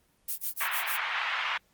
violet noise with tremolo, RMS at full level -30 dBFS, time 0.28-0.97 s, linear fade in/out 5 ms, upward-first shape sine, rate 6.6 Hz, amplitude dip 100%
white band-pass noise, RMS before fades -31 dBFS, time 0.6-1.58 s, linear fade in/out 10 ms, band 910 to 2600 Hz, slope 24 dB/octave
effects pink hiss -68 dBFS RMS until 1.73 s + Opus 24 kbps

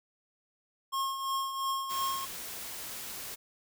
square tone with tremolo, 1079 Hz, C#6, 47 cents flat, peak -29 dBFS, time 0.92-2.26 s, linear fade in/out 20 ms, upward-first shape triangle, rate 2.9 Hz, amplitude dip 60%
white noise, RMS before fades -41 dBFS, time 1.89-3.36 s, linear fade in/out 20 ms
effects none

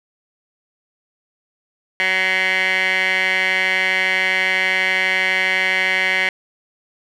15% pulse tone with band-pass filter, 187.8 Hz, F#3, 26 cents sharp, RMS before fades -18 dBFS, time 2-6.29 s, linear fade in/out 0 ms, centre 2200 Hz, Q 5.1, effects none

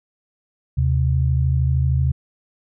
sine tone pair together, 77.78 / 130.81 Hz, D#2 / C3, 0 / 0 cents, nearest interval major sixth, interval 900 cents, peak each -18 dBFS, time 0.77-2.12 s, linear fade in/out 10 ms, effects none

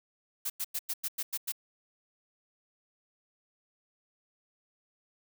blue noise bursts, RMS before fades -33 dBFS, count 8, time 0.45-1.522 s, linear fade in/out 10 ms, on 50 ms, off 96 ms, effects none

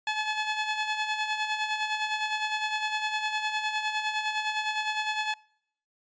15% pulse tone with tremolo, 858 Hz, A5, 44 cents flat, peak -19 dBFS, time 0.07-5.34 s, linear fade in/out 2 ms, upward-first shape sine, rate 9.8 Hz, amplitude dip 55%, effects noise-tail reverb RT60 0.7 s tail -25 dB re dry + resampled to 16000 Hz

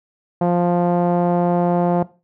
sawtooth tone with low-pass filter, 175.1 Hz, F3, 5 cents sharp, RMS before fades -17 dBFS, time 0.41-2.03 s, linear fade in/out 5 ms, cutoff 750 Hz, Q 2.4, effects noise-tail reverb RT60 0.3 s tail -18 dB re dry

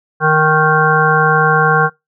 harmonic tone, 155.56 Hz, D#3, in tune, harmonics 1 / 3 / 5 / 7 / 9 / 10, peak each -16 / -16 / -16 / -16 / -16 / -16 dBFS, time 0.2-1.9 s, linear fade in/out 50 ms, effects noise-tail reverb RT60 0.2 s tail -23 dB re dry

